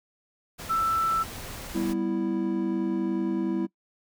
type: noise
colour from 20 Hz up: pink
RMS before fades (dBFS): -39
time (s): 0.58-1.94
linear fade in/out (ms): 20
type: tone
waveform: sine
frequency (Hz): 1327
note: E6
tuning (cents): +11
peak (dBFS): -22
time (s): 0.69-1.24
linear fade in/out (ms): 20
type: chord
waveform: triangle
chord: E minor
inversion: first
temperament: equal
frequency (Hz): 196 / 246.9 / 329.6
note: G3 / B3 / E4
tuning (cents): 0 / 0 / 0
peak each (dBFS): -28 / -30 / -25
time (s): 1.74-3.67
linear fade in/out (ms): 20
effects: noise-tail reverb RT60 0.1 s tail -21 dB re dry